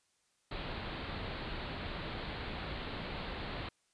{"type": "low-pass noise", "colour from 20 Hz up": "pink", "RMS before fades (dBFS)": -41, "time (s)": [0.51, 3.69], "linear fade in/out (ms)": 5, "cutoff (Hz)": 4400, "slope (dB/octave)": 96, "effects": ["white hiss -75 dBFS RMS until 3.93 s", "resampled to 22050 Hz"]}